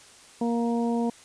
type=harmonic tone; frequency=234.4 Hz; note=A#3; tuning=10 cents sharp; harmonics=1 / 2 / 3 / 4; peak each=-24 / -30 / -34 / -36 dBFS; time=0.41-1.1 s; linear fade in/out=5 ms; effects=white hiss -51 dBFS RMS until 1.24 s + resampled to 22050 Hz